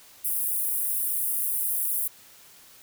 pink high-pass noise, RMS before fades -27 dBFS, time 0.24-2.08 s, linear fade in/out 10 ms, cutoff 9700 Hz, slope 48 dB/octave, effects white hiss -52 dBFS RMS until 2.82 s

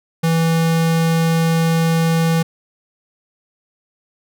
square tone, 164.3 Hz, E3, 5 cents flat, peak -14 dBFS, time 0.23-2.43 s, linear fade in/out 10 ms, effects none

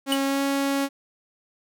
sawtooth tone with pitch glide, 273.6 to 276.8 Hz, C#4 to C#4, -23 to -2 cents, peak -18 dBFS, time 0.06-0.89 s, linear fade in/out 50 ms, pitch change +21 cents, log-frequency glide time 0.25-0.41 s
square tone with exponential decay, 2960 Hz, F#7, in tune, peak -19 dBFS, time 0.12-0.21 s, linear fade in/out 2 ms, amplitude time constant 18 ms
effects none

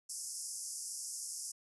white band-pass noise, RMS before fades -43 dBFS, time 0.09-1.52 s, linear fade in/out 10 ms, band 5000 to 11000 Hz, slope 96 dB/octave, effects none

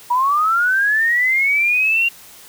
sine linear sweep, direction up, 950 to 2787 Hz, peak -13 dBFS, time 0.1-2.09 s, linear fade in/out 10 ms, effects white hiss -42 dBFS RMS until 2.48 s

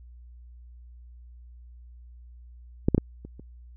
clicks, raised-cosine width 3 ms, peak -7 / -6 / -8 / -27 / -30 dBFS, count 5, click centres 2.885 / 2.947 / 2.98 / 3.25 / 3.396 s, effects added 60 Hz sine -45 dBFS peak until 3.76 s

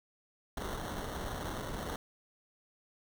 pink noise with sample-and-hold, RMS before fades -39 dBFS, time 0.57-1.96 s, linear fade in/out 2 ms, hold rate 2450 Hz, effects none

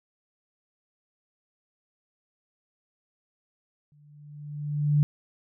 sine tone with exponential growth, 147.4 Hz, D3, 7 cents sharp, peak -16 dBFS, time 3.92-5.03 s, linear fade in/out 0 ms, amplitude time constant 240 ms, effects none

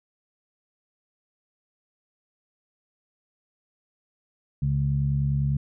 harmonic tone, 70 Hz, C#2, 18 cents sharp, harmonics 1 / 2 / 3, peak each -29 / -22 / -34 dBFS, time 4.62-5.57 s, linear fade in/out 5 ms, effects none

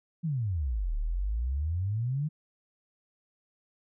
sine exponential two-way sweep, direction down then up, 174 to 35.63 to 157.4 Hz, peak -27 dBFS, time 0.23-2.29 s, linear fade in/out 20 ms, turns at 0.96 s, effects none

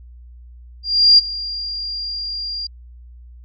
sine tone with ADSR envelope, 4786 Hz, D8, 32 cents sharp, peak -5 dBFS, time 0.83-2.67 s, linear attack 350 ms, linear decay 21 ms, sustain -18 dB, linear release 5 ms, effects added 60 Hz sine -38 dBFS peak until 3.44 s

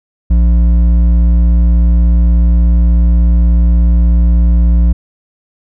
sine tone with hard clipping, 58.27 Hz, A#1, in tune, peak -7 dBFS, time 0.3-4.93 s, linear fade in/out 10 ms, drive 7 dB, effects none

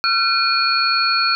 sine tone cluster, 1364 / 1505 / 2432 / 4360 Hz, F6 / F#6 / D#7 / C#8, -41 / +29 / -40 / -29 cents, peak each -18 / -26 / -23 / -18 dBFS, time 0.04-1.35 s, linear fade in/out 0 ms, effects none

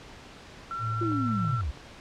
sine tone with pitch glide, 1355 to 1344.9 Hz, E6 to E6, +47 to +34 cents, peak -31 dBFS, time 0.71-1.61 s, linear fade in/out 0 ms, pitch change -13 cents, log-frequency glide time 1-1.31 s
sine tone with vibrato, 112 Hz, A2, 31 cents sharp, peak -29 dBFS, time 0.79-1.59 s, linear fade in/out 50 ms, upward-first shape sine, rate 4.1 Hz, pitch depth 16 cents each way
sine linear sweep, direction down, 350.5 to 57.8 Hz, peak -27 dBFS, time 1.01-1.71 s, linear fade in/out 5 ms
clicks, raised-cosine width 1 ms, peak -32 dBFS, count 5, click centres 1.032 / 1.118 / 1.447 / 1.635 / 1.774 s
effects pink hiss -47 dBFS RMS until 2 s + low-pass 5000 Hz 12 dB/octave

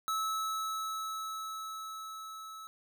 square tone with level ramp, 1300 Hz, E6, 24 cents flat, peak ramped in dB -31 to -45 dBFS, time 0.08-2.67 s, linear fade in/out 0 ms, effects none

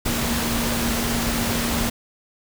sine tone in noise, 234.3 Hz, A#3, 9 cents sharp, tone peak -26 dBFS, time 0.05-1.9 s, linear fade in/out 10 ms, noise pink, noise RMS -24 dBFS, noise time 0.05-1.9 s, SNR -5 dB, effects none

